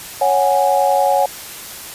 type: chord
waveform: sine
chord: C# suspended fourth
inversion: none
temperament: equal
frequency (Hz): 554.4 / 740 / 830.6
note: C#5 / F#5 / G#5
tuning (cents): 0 / 0 / 0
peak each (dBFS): -16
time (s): 0.21-1.26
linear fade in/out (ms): 5
effects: white hiss -32 dBFS RMS until 1.94 s + resampled to 32000 Hz